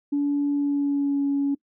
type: tone with pitch glide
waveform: sine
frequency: 286.5 to 280.6 Hz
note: D4 to C#4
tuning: -43 to +21 cents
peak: -19 dBFS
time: 0.12-1.55 s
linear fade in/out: 10 ms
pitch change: -36 cents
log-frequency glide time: 0.53-1.23 s
effects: noise-tail reverb RT60 0.1 s tail -23 dB re dry + tanh soft clip ceiling -16 dBFS